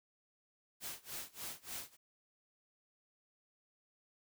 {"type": "noise with tremolo", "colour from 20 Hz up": "white", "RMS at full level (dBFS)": -43, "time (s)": [0.8, 1.97], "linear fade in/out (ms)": 50, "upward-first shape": "sine", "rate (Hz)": 3.4, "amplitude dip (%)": 95, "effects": []}